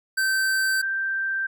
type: tone pair in turn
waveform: square / sine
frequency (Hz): 1550 / 1568.9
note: G6 / G6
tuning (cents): -20 / +1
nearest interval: unison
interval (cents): 21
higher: second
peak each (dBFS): -21 / -23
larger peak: first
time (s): 0.17-0.82 / 0.82-1.47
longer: neither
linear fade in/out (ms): 10
effects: none